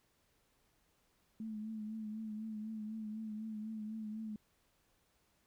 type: tone with vibrato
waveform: sine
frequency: 216.9 Hz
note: A3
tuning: 25 cents flat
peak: -40 dBFS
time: 1.4-4.36 s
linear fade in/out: 2 ms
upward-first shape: triangle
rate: 4 Hz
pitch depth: 49 cents each way
effects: pink hiss -75 dBFS RMS until 5.46 s